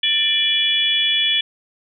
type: harmonic tone with a mistuned harmonic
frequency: 593 Hz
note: D5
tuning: 17 cents sharp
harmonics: 3 / 4 / 5 / 6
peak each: -28 / -24 / -21 / -17 dBFS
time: 0.03-1.41 s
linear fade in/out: 5 ms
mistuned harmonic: 6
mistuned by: -85 cents
effects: none